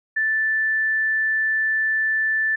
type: tone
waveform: sine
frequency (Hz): 1760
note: A6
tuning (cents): 0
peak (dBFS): -18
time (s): 0.16-2.56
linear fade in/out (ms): 10
effects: none